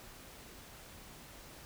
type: silence
effects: pink hiss -53 dBFS RMS until 1.65 s